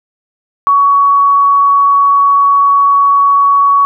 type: tone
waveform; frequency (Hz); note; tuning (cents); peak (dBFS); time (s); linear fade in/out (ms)
sine; 1123; C#6; +22; -5; 0.67-3.85; 0
effects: none